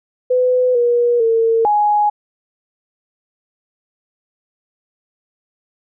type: tone with pitch steps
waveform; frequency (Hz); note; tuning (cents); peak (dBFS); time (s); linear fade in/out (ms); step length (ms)
sine; 503 / 479.5 / 454.1 / 834; B4 / A#4 / A#4 / G#5; +32 / +49 / -45 / +7; -11; 0.3-2.1; 10; 450
effects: none